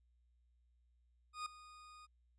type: tone with ADSR envelope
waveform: 40% pulse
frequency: 1234 Hz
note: D#6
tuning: 15 cents flat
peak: -38 dBFS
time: 1.33-2.07 s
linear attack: 130 ms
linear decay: 4 ms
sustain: -17 dB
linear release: 26 ms
effects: added 60 Hz sine -70 dBFS peak until 2.38 s + resampled to 22050 Hz